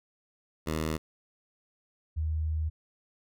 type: tone pair in turn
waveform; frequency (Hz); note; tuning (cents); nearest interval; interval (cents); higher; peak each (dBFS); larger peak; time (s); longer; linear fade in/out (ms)
10% pulse / sine; 78.7 / 78.35; D#2 / D#2; +20 / +13; unison; 7; first; -21 / -27; first; 0.66-0.98 / 2.16-2.7; second; 20
effects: none